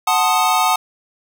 square chord, F# diminished seventh, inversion none, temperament equal, 740 / 880 / 1046.5 / 1244.5 Hz, F#5 / A5 / C6 / Eb6, 0 / 0 / 0 / 0 cents, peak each -19 / -19 / -25 / -19 dBFS, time 0.07-0.76 s, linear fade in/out 5 ms, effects none

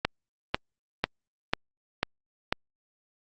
click train, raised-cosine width 0.3 ms, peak -7 dBFS, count 6, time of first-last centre 0.05-2.525 s, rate 2.02 Hz, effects Opus 48 kbps

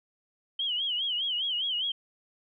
sine tone with vibrato, 3088 Hz, G7, 27 cents flat, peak -27 dBFS, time 0.59-1.92 s, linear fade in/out 5 ms, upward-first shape sine, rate 4.9 Hz, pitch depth 130 cents each way, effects none

